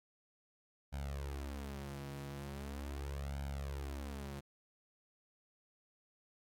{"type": "tone with flanger", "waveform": "sawtooth", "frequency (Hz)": 69.7, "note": "C#2", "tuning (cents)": 10, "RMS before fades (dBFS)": -43, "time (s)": [0.92, 4.41], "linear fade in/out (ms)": 20, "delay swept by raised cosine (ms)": [1.3, 6.3], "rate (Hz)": 0.4, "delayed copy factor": 0.9, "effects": ["AAC 64 kbps"]}